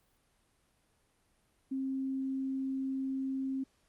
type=tone; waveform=sine; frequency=266.7 Hz; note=C4; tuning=33 cents sharp; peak=-32 dBFS; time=1.71-3.64 s; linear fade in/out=10 ms; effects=pink hiss -72 dBFS RMS until 3.88 s + Opus 32 kbps